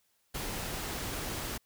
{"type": "noise", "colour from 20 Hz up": "pink", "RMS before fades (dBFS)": -37, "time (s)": [0.34, 1.58], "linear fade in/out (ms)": 10, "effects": ["white hiss -73 dBFS RMS until 1.65 s"]}